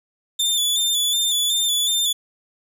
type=tone with vibrato; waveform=sawtooth; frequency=3520 Hz; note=A7; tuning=in tune; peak=-15 dBFS; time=0.39-2.13 s; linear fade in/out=10 ms; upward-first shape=square; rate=2.7 Hz; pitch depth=37 cents each way; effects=9-bit